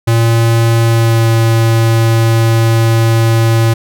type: tone with pitch glide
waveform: square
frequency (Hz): 115.1 to 113.91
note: A#2 to A#2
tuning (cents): -22 to -40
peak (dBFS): -8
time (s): 0.07-3.74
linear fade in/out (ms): 10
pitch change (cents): -18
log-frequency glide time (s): 0.85-1.29
effects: none